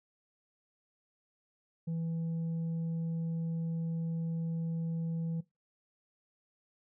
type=tone with tanh clipping; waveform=triangle; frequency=164.81 Hz; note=E3; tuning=in tune; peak=-33 dBFS; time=1.87-5.41 s; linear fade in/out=10 ms; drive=8 dB; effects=noise-tail reverb RT60 0.2 s tail -20 dB re dry